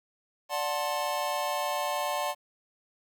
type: chord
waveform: square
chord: D dominant seventh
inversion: none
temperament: just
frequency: 587.3 / 734.2 / 881 / 1057.2 Hz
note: D5 / F#5 / A5 / C6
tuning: 0 / -14 / +2 / +18 cents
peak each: -34 / -35 / -35 / -35 dBFS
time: 0.49-2.35 s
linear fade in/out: 50 ms
effects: 10-bit